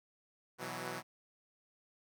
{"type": "chord", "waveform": "5% pulse", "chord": "B suspended fourth", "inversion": "none", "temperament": "equal with one note detuned", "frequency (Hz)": [124.47, 164.81, 185], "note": ["B2", "E3", "F#3"], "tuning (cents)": [14, 0, 0], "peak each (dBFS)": -33, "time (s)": [0.58, 1.03], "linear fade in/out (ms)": 50, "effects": []}